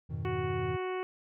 triangle chord, F half-diminished seventh, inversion none, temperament equal with one note detuned, 87.31 / 103.83 / 123.47 / 157.01 Hz, F2 / Ab2 / Cb3 / Eb3, 0 / 0 / 0 / +16 cents, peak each -37 dBFS, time 0.09-0.77 s, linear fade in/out 20 ms
harmonic tone, 370 Hz, F#4, in tune, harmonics 1 / 2 / 3 / 4 / 5 / 6 / 7 / 8, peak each -33 / -41 / -41 / -48 / -49 / -46 / -51 / -53 dBFS, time 0.25-1.03 s, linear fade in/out 0 ms
effects none

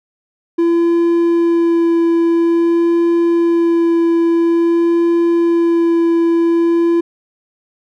triangle tone with vibrato, 337.4 Hz, E4, 40 cents sharp, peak -8 dBFS, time 0.58-7.01 s, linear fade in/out 10 ms, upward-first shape sine, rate 0.49 Hz, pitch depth 11 cents each way, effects none

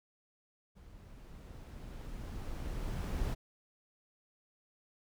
brown noise with level ramp, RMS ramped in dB -55 to -34 dBFS, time 0.75-3.35 s, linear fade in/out 20 ms, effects none

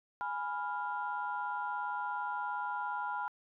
sine chord, F diminished, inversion first, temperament equal, 830.6 / 987.8 / 1396.9 Hz, Ab5 / Cb6 / F6, 0 / 0 / 0 cents, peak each -38 / -37 / -39 dBFS, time 0.21-3.28 s, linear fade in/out 0 ms, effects tanh soft clip ceiling -24 dBFS

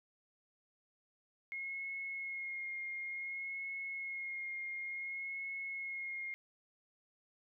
sine tone with vibrato, 2155 Hz, C#7, 49 cents flat, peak -39 dBFS, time 1.52-6.34 s, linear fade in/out 0 ms, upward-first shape sine, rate 0.56 Hz, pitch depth 21 cents each way, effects none

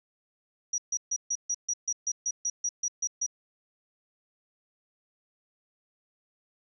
sine tone bursts, 5790 Hz, F#8, 38 cents flat, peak -26 dBFS, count 14, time 0.73-3.264 s, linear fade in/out 5 ms, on 51 ms, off 140 ms, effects none

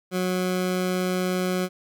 20% pulse tone, 183.1 Hz, F#3, 18 cents flat, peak -18 dBFS, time 0.11-1.69 s, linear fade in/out 50 ms, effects none

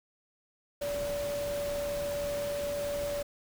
sine tone in noise, 576 Hz, D5, 34 cents flat, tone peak -31 dBFS, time 0.81-3.23 s, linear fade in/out 10 ms, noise pink, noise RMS -41 dBFS, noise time 0.81-3.23 s, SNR +7 dB, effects none

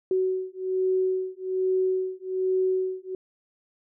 sine beating tone pair, 373.5 / 374.7 Hz, F#4 / F#4, +16 / +22 cents, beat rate 1.2 Hz, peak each -26 dBFS, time 0.11-3.15 s, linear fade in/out 2 ms, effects none

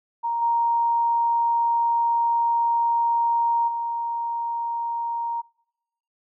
sine tone with level steps, 934 Hz, A#5, 3 cents sharp, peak -22 / -18 / -24 dBFS, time 0.23-5.42 s, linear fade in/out 20 ms, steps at 0.41 / 3.67 s, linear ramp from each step 20 ms, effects noise-tail reverb RT60 0.9 s tail -26 dB re dry

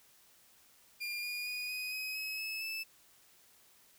30% pulse tone with pitch steps, 2405 / 2436 / 2467 / 2498 / 2530 / 2563 / 2596 / 2629 Hz, D7 / D#7 / D#7 / D#7 / D#7 / E7 / E7 / E7, +41 / -37 / -15 / +6 / +28 / -49 / -27 / -5 cents, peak -34 dBFS, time 1-2.84 s, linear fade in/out 20 ms, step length 230 ms, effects white hiss -64 dBFS RMS until 3.98 s

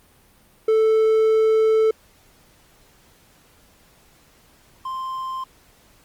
triangle tone pair in turn, 440 / 1046.5 Hz, A4 / C6, 0 / 0 cents, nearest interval octave + minor third, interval 1500 cents, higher second, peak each -12 / -24 dBFS, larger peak first, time 0.68-1.91 / 4.85-5.44 s, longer first, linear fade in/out 5 ms, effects pink hiss -55 dBFS RMS until 6.04 s + Opus 32 kbps

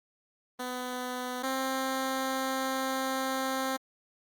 10% pulse tone pair in turn, 250.5 / 264.3 Hz, B3 / C4, +25 / +18 cents, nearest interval minor second, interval 93 cents, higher second, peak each -25 / -21 dBFS, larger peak second, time 0.59-1.43 / 1.43-3.77 s, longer second, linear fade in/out 10 ms, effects Opus 32 kbps

